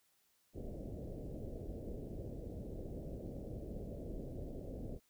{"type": "low-pass noise", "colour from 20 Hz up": "pink", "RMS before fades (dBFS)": -45, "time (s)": [0.53, 5], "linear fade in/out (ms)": 50, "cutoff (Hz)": 610, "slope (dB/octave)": 48, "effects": ["white hiss -75 dBFS RMS until 5.09 s"]}